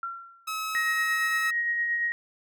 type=tone with exponential decay; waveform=sine; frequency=1366 Hz; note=F6; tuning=39 cents flat; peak=-28 dBFS; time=0.03-0.59 s; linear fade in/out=2 ms; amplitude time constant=120 ms
type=tone with pitch glide; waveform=sawtooth; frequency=1286 to 1295.7 Hz; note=E6 to E6; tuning=-43 to -30 cents; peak=-26 dBFS; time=0.47-1.51 s; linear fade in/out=10 ms; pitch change=+13 cents; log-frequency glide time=0.65-1.37 s
type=tone with tremolo; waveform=sine; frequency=1884 Hz; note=A#6; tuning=18 cents sharp; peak=-23 dBFS; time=0.75-2.12 s; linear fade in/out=0 ms; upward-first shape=sine; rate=8.7 Hz; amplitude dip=30%
effects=none